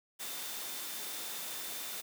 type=tone in noise; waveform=sine; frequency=3575 Hz; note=A7; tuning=27 cents sharp; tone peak=-50 dBFS; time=0.19-2.02 s; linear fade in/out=20 ms; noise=white; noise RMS=-41 dBFS; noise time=0.19-2.02 s; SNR=-12 dB; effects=high-pass 200 Hz 12 dB/octave